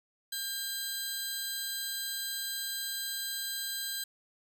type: tone pair together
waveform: 15% pulse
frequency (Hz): 1600 / 4032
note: G6 / B7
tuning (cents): +35 / +35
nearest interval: octave + major third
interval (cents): 1600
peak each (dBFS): -33 / -29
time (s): 0.32-4.04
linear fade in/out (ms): 5
effects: none